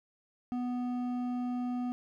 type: tone with hard clipping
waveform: sine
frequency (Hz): 246.9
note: B3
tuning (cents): 0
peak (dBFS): -33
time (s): 0.52-1.92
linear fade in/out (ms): 0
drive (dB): 8
effects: none